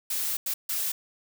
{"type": "noise bursts at uneven times", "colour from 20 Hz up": "blue", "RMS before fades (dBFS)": -29, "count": 3, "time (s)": [[0.1, 0.37], [0.46, 0.54], [0.69, 0.92]], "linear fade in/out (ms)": 5, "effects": []}